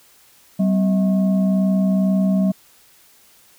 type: tone with frequency modulation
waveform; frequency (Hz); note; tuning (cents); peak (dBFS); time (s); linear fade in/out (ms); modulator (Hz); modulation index
sine; 192.4; G3; -32; -14; 0.59-2.52; 10; 447; 0.47
effects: white hiss -52 dBFS RMS until 3.58 s